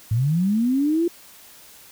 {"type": "linear sweep", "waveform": "sine", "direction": "up", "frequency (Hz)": [103.83, 349.2], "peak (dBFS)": -17, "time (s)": [0.11, 1.08], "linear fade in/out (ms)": 5, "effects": ["white hiss -47 dBFS RMS until 1.91 s"]}